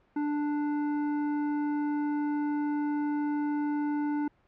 sine tone with hard clipping, 294.5 Hz, D4, 5 cents sharp, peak -29 dBFS, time 0.16-4.28 s, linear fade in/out 5 ms, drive 11 dB, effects pink hiss -66 dBFS RMS until 4.47 s + low-pass 2000 Hz 12 dB/octave

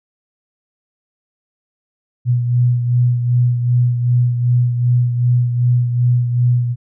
sine beating tone pair, 122 / 124.6 Hz, B2 / B2, -21 / +16 cents, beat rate 2.6 Hz, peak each -12 / -21 dBFS, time 2.25-6.76 s, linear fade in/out 50 ms, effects none

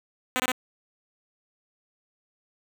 5% pulse tone bursts, 254.3 Hz, C4, 49 cents flat, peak -12 dBFS, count 3, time 0.36-0.518 s, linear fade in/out 0 ms, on 38 ms, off 22 ms, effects none

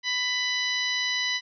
harmonic tone with a mistuned harmonic, 995 Hz, B5, 13 cents sharp, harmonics 1 / 2 / 3 / 4 / 5 / 6, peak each -40 / -28 / -31 / -30 / -35 / -39 dBFS, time 0.03-1.41 s, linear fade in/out 50 ms, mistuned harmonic 6, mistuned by -20 cents, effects none

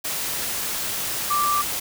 sine tone in noise, 1174.7 Hz, D6, in tune, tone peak -19 dBFS, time 1.3-1.62 s, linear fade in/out 10 ms, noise white, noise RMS -27 dBFS, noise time 0.04-1.8 s, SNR +5 dB, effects none

